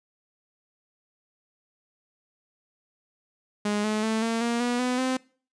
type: tone with pitch steps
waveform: sawtooth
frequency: 207.7 / 214.3 / 221.1 / 228.1 / 235.3 / 242.8 / 250.4 / 258.4 Hz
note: G#3 / A3 / A3 / A#3 / A#3 / B3 / B3 / C4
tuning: 0 / -45 / +9 / -37 / +16 / -29 / +24 / -21 cents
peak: -20 dBFS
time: 3.65-5.17 s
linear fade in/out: 5 ms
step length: 190 ms
effects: noise-tail reverb RT60 0.4 s tail -22 dB re dry + resampled to 22050 Hz